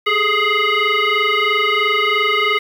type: tone with frequency modulation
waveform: sine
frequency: 430 Hz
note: A4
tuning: 40 cents flat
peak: -13 dBFS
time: 0.06-2.59 s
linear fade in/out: 10 ms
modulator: 837 Hz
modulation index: 3.2
effects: 7-bit